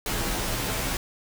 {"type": "noise with comb filter", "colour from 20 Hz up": "pink", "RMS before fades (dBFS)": -28, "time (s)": [0.06, 0.97], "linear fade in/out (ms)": 2, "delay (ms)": 13, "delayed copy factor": -1, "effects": []}